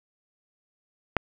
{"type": "click", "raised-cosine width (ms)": 0.5, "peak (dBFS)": -6, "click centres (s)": 1.167, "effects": []}